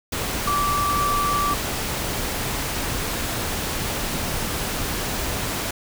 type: tone in noise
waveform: sine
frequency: 1162 Hz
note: D6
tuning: 19 cents flat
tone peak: -20 dBFS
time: 0.47-1.54 s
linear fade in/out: 5 ms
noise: pink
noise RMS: -26 dBFS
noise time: 0.12-5.71 s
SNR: +3 dB
effects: none